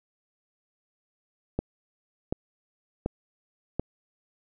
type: click train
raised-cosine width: 2 ms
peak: -13 dBFS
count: 4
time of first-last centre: 1.59-3.796 s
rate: 1.36 Hz
effects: none